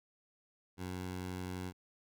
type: tone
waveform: 15% pulse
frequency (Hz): 91.6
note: F#2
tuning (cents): -17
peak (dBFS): -33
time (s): 0.77-1.73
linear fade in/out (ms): 50
effects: none